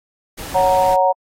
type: noise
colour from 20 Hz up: pink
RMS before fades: -31 dBFS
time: 0.37-0.96 s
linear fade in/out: 20 ms
type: chord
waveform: sine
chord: F# major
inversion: second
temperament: equal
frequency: 554.4 / 740 / 932.3 Hz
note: C#5 / F#5 / A#5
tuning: 0 / 0 / 0 cents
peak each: -16 dBFS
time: 0.54-1.13 s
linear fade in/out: 20 ms
type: clicks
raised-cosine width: 0.3 ms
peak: -16 / -21 / -26 dBFS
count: 3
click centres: 0.748 / 0.93 / 0.96 s
effects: AAC 48 kbps